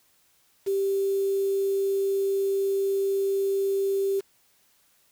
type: tone with quantisation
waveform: sine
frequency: 392 Hz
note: G4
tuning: in tune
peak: -22 dBFS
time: 0.66-4.21 s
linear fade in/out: 20 ms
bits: 7
effects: white hiss -64 dBFS RMS until 5.11 s